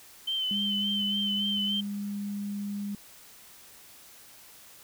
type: tone with vibrato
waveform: sine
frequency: 3077 Hz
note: G7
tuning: 33 cents flat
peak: -27 dBFS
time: 0.27-1.81 s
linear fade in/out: 10 ms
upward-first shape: sine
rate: 3.5 Hz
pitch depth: 37 cents each way
type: tone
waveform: sine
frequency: 203 Hz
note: G#3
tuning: 39 cents flat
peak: -31 dBFS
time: 0.51-2.95 s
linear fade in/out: 2 ms
effects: white hiss -52 dBFS RMS until 4.83 s